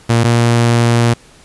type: tone pair in turn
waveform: sawtooth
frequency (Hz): 116.54 / 117.89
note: A#2 / A#2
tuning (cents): 0 / +20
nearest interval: unison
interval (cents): 20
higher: second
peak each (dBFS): -5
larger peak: neither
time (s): 0.09-0.24 / 0.24-1.14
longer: second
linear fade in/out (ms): 10
effects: pink hiss -44 dBFS RMS until 1.44 s + resampled to 24000 Hz